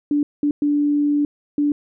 sine tone bursts at uneven times, 291.8 Hz, D4, 11 cents flat, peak -15 dBFS, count 4, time 0.11-0.23 / 0.43-0.51 / 0.62-1.25 / 1.58-1.72 s, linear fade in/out 2 ms, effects none

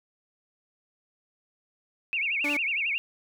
sine tone with vibrato, 2463 Hz, D#7, 18 cents flat, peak -25 dBFS, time 2.13-2.98 s, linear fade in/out 0 ms, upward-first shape sine, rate 11 Hz, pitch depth 220 cents each way
sawtooth tone, 291.3 Hz, D4, 14 cents flat, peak -26 dBFS, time 2.44-2.57 s, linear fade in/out 5 ms
effects none

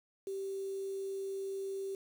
sine tone with quantisation, 389.3 Hz, G4, 12 cents flat, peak -36 dBFS, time 0.27-1.95 s, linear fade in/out 2 ms, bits 9, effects none

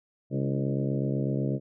harmonic tone with a mistuned harmonic, 68 Hz, C#2, 33 cents flat, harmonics 2 / 3 / 4 / 5 / 6 / 7 / 8 / 9, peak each -28 / -32 / -34 / -36 / -38 / -39 / -40 / -41 dBFS, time 0.3-1.6 s, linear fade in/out 50 ms, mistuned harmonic 4, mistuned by +53 cents, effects none

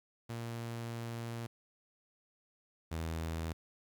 sawtooth tone pair in turn, 116.54 / 81.41 Hz, A#2 / E2, 0 / -21 cents, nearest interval tritone, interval 621 cents, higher first, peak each -35 / -32 dBFS, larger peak second, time 0.29-1.47 / 2.91-3.53 s, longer first, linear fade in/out 10 ms, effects 11-bit

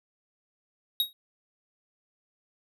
square tone with exponential decay, 3786 Hz, A#7, 26 cents sharp, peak -20 dBFS, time 1-1.13 s, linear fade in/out 1 ms, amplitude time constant 27 ms, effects none

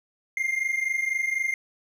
triangle tone pair together, 2093 / 2117 Hz, C7 / C7, 0 / +20 cents, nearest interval unison, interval 20 cents, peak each -27 / -24 dBFS, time 0.37-1.54 s, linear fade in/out 2 ms, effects none

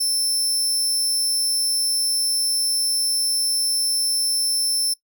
25% pulse tone, 5330 Hz, E8, 18 cents sharp, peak -14 dBFS, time 0-4.94 s, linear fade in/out 10 ms, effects noise-tail reverb RT60 0.1 s tail -21 dB re dry

